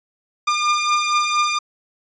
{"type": "beating tone pair", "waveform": "sawtooth", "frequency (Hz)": [1201, 1205.3], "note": ["D6", "D6"], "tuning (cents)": [38, 45], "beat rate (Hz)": 4.3, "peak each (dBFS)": [-19, -14], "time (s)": [0.47, 1.59], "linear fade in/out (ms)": 10, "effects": ["resampled to 16000 Hz"]}